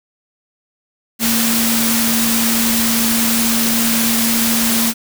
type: tone in noise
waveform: sine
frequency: 229.1 Hz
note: A#3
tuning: 30 cents flat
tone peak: -17 dBFS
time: 1.19-4.94 s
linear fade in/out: 50 ms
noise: white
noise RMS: -17 dBFS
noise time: 1.19-4.94 s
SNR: -3 dB
effects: none

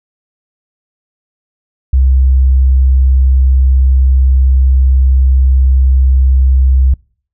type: tone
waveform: sine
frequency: 65.4 Hz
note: C2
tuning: in tune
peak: -5 dBFS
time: 1.93-6.94 s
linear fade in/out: 5 ms
effects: noise-tail reverb RT60 0.5 s tail -26 dB re dry

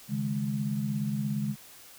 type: chord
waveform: sine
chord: C# suspended second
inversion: none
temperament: equal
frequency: 138.59 / 155.56 / 207.7 Hz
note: C#3 / D#3 / G#3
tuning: 0 / 0 / 0 cents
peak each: -32 / -36 / -30 dBFS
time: 0.08-1.56 s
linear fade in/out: 50 ms
effects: white hiss -51 dBFS RMS until 1.98 s

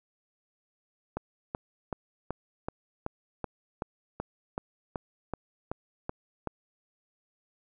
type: click train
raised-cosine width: 1 ms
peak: -18 dBFS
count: 15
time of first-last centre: 1.17-6.473 s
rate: 2.64 Hz
effects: none

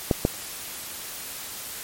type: clicks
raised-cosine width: 2 ms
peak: -5 dBFS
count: 2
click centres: 0.112 / 0.251 s
effects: white hiss -36 dBFS RMS until 1.83 s + MP3 64 kbps

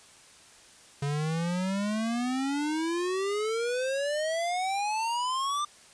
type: exponential sweep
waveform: square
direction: up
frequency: 140 to 1200 Hz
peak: -28 dBFS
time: 1.02-5.65 s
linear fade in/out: 5 ms
effects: white hiss -54 dBFS RMS until 5.93 s + resampled to 22050 Hz

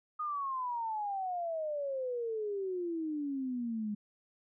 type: exponential sweep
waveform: sine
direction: down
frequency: 1244.5 to 204.9 Hz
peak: -33 dBFS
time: 0.19-3.95 s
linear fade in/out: 10 ms
effects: none

